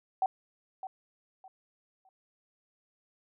sine tone with echo, 760 Hz, F#5, 46 cents sharp, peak -24 dBFS, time 0.22-0.26 s, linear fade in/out 2 ms, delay 610 ms, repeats 3, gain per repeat -12 dB, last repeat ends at 2.09 s, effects none

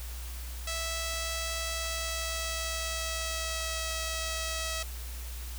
5% pulse tone with pitch glide, 656 to 647 Hz, E5 to E5, -9 to -32 cents, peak -21 dBFS, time 0.67-4.83 s, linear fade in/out 5 ms, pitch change -23 cents, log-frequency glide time 1.7-3.9 s, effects added 60 Hz sine -37 dBFS peak until 5.58 s + white hiss -46 dBFS RMS until 5.58 s

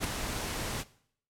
pink noise with ADSR envelope, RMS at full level -29 dBFS, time 0-0.84 s, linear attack 44 ms, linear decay 8 ms, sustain -6 dB, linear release 34 ms, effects noise-tail reverb RT60 0.6 s tail -18 dB re dry + low-pass 12000 Hz 12 dB/octave

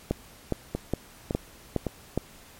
two click trains, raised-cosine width 2 ms, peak -11 / -14 dBFS, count 6 / 3, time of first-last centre 0.11-2.176 / 0.75-1.867 s, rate 2.42 / 1.79 Hz, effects pink hiss -51 dBFS RMS until 2.59 s + MP3 64 kbps

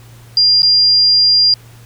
sine tone with dropouts, 4800 Hz, D8, 37 cents sharp, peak -7 dBFS, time 0.37-1.54 s, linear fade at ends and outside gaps 2 ms, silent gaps 0.621-0.63 s, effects added 117 Hz sine -38 dBFS peak until 1.85 s + pink hiss -45 dBFS RMS until 1.85 s

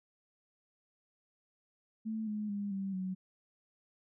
sine tone with pitch steps, 220 / 211.2 / 202.7 / 194.53 / 186.71 Hz, A3 / G#3 / G#3 / G3 / F#3, 0 / +29 / -42 / -13 / +16 cents, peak -34 dBFS, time 2.05-3.15 s, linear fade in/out 20 ms, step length 220 ms, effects none

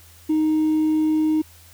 triangle tone with hard clipping, 311.1 Hz, D#4, in tune, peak -16 dBFS, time 0.29-1.42 s, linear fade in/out 10 ms, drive 2 dB, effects added 84 Hz sine -49 dBFS peak until 1.73 s + white hiss -50 dBFS RMS until 1.73 s

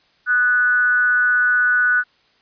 sine tone with frequency modulation, 1480 Hz, F#6, in tune, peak -13 dBFS, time 0.26-2.04 s, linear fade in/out 50 ms, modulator 244 Hz, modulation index 0.37, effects white hiss -58 dBFS RMS until 2.41 s + resampled to 11025 Hz

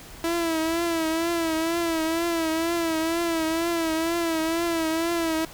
sawtooth tone with vibrato, 329.6 Hz, E4, in tune, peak -19 dBFS, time 0.24-5.45 s, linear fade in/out 2 ms, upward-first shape triangle, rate 2.1 Hz, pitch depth 71 cents each way, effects added 65 Hz sine -53 dBFS peak until 5.53 s + pink hiss -44 dBFS RMS until 5.53 s

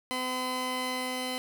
15% pulse tone pair together, 254.6 / 1017.8 Hz, C4 / C6, -47 / -48 cents, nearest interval 2 octaves, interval 2399 cents, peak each -27 dBFS, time 0.11-1.38 s, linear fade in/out 0 ms, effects none

